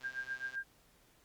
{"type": "click train", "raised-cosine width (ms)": 0.2, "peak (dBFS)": -38, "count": 71, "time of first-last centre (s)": [0.01, 0.553], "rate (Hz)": 129}
{"type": "tone with tremolo", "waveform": "sine", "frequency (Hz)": 1599, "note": "G6", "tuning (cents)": 34, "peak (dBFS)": -34, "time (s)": [0.03, 0.64], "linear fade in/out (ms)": 20, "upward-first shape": "triangle", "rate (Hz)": 7.7, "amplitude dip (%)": 100}
{"effects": ["pink hiss -67 dBFS RMS until 1.24 s", "Opus 48 kbps"]}